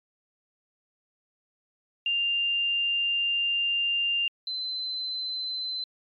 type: tone pair in turn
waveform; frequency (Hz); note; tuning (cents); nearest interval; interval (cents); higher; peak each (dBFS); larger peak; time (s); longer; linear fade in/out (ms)
sine; 2794 / 4057; F7 / B7; 0 / +46; tritone; 646; second; -23 / -29; first; 2.06-4.28 / 4.47-5.84; first; 2
effects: MP3 48 kbps